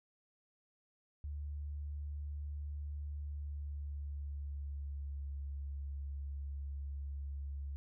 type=tone with pitch glide; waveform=sine; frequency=73 to 70.11 Hz; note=D2 to C#2; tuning=-10 to +20 cents; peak=-39 dBFS; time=1.24-7.76 s; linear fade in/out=0 ms; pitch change=-70 cents; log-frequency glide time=3.16-5.33 s; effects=none